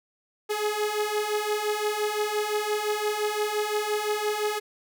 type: beating tone pair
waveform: sawtooth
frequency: 417.7 / 423.5 Hz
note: G#4 / G#4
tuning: +10 / +34 cents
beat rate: 5.8 Hz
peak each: -26 / -23 dBFS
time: 0.49-4.6 s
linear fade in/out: 20 ms
effects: none